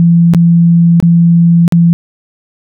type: tone with dropouts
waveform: sine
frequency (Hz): 169.6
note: E3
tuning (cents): +50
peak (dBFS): -3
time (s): 0-1.93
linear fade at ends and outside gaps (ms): 0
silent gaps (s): 0.337-0.347 / 1.001-1.026 / 1.679-1.723
effects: none